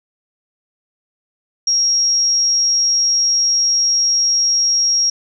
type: tone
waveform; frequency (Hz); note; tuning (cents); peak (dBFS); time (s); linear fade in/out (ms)
sine; 5600; F8; +4; -12; 1.67-5.1; 5
effects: none